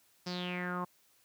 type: tone with low-pass filter sweep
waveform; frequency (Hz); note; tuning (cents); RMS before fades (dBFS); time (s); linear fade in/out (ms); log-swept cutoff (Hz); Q
sawtooth; 179.1; F3; +44; -37; 0.26-0.85; 10; 5300 to 990; 7
effects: white hiss -68 dBFS RMS until 1.24 s + high-pass 60 Hz 12 dB/octave